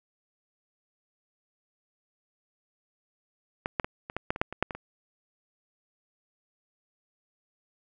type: clicks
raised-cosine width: 0.5 ms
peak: -14 / -10 / -17 / -22 / -16 / -11 / -21 / -8 / -22 / -8 / -19 / -24 dBFS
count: 12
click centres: 3.659 / 3.798 / 3.845 / 4.099 / 4.166 / 4.305 / 4.361 / 4.415 / 4.526 / 4.626 / 4.708 / 4.75 s
effects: none